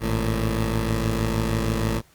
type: tone pair together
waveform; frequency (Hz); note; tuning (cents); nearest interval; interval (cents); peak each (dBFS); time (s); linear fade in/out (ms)
15% pulse; 52.94 / 112.3; G#1 / A2; +34 / +36; octave + minor second; 1302; -18; 0-2.02; 50
effects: pink hiss -57 dBFS RMS until 2.14 s + Opus 32 kbps